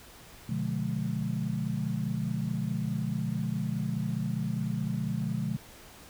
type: chord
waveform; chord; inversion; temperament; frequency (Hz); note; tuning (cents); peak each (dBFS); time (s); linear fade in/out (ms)
sine; B diminished seventh; none; just; 123.47 / 148.16 / 177.8 / 213.4; B2 / D3 / F3 / Ab3; 0 / +16 / +31 / +47; -34; 0.49-5.57; 5
effects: pink hiss -51 dBFS RMS until 6.09 s